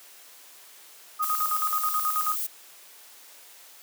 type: tone with tremolo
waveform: sine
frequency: 1244.5 Hz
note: D#6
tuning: in tune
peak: -23 dBFS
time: 1.19-2.36 s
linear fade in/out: 20 ms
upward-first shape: square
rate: 9.3 Hz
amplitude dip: 70%
type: noise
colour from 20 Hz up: violet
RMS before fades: -30 dBFS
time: 1.22-2.47 s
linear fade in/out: 10 ms
effects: white hiss -50 dBFS RMS until 3.82 s + high-pass 400 Hz 12 dB/octave